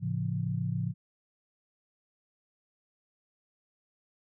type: chord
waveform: sine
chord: A augmented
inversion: none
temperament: just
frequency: 110 / 137.5 / 171.88 Hz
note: A2 / C#3 / E#3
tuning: 0 / -14 / -27 cents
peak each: -33 dBFS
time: 0-0.94 s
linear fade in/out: 50 ms
effects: none